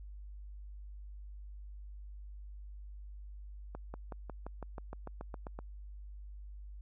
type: accelerating click train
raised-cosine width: 1 ms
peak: -29 dBFS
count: 13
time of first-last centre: 3.75-5.59 s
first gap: 190 ms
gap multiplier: 0.96
effects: added 50 Hz sine -45 dBFS peak until 6.81 s